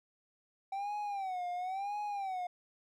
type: tone with vibrato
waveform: triangle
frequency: 769 Hz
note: G5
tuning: 33 cents flat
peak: -33 dBFS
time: 0.72-2.47 s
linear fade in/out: 5 ms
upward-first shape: sine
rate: 0.97 Hz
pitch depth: 140 cents each way
effects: none